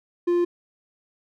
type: tone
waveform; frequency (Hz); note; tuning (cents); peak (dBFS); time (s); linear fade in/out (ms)
triangle; 349.2; F4; 0; -16; 0.27-0.45; 10
effects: none